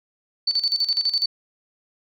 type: tone with tremolo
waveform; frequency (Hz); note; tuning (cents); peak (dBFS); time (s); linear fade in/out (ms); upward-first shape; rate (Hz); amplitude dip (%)
sine; 4513; C#8; +30; -17; 0.47-1.26; 5; square; 12; 75
effects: none